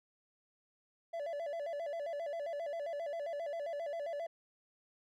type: tone with vibrato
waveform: triangle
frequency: 622.3 Hz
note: D#5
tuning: in tune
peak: -35 dBFS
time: 1.13-4.27 s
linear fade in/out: 10 ms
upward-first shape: square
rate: 7.5 Hz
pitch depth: 130 cents each way
effects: none